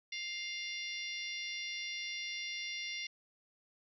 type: harmonic tone with a mistuned harmonic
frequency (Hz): 700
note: F5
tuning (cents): +4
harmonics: 3 / 4 / 5 / 6 / 7 / 8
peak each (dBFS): -42 / -45 / -46 / -50 / -49 / -47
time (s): 0.12-3.07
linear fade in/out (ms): 5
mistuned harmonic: 7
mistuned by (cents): -37
effects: none